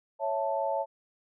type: chord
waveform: sine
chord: A major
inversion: first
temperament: equal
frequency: 554.4 / 659.3 / 880 Hz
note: C#5 / E5 / A5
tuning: 0 / 0 / 0 cents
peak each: -31 / -32 / -31 dBFS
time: 0.19-0.86 s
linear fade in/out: 50 ms
effects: none